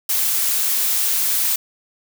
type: noise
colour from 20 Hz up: blue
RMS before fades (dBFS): -19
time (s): 0.09-1.56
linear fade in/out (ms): 5
effects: none